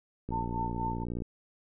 click train, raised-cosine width 3 ms, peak -23 dBFS, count 56, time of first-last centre 0.29-1.221 s, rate 59.1 Hz
sine tone with tremolo, 897 Hz, A5, 33 cents sharp, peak -30 dBFS, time 0.31-1.05 s, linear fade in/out 20 ms, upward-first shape sine, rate 4.1 Hz, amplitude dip 80%
effects none

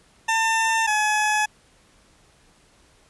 20% pulse tone pair in turn, 898 / 848.8 Hz, A5 / G#5, +35 / +38 cents, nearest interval minor second, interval 97 cents, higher first, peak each -14 dBFS, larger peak neither, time 0.28-0.87 / 0.87-1.46 s, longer neither, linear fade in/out 10 ms, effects pink hiss -57 dBFS RMS until 3.09 s + resampled to 24000 Hz

